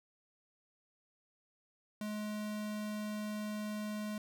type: tone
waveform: square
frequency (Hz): 211.2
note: G#3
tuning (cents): +29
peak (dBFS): -38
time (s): 2.01-4.18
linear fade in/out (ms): 2
effects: none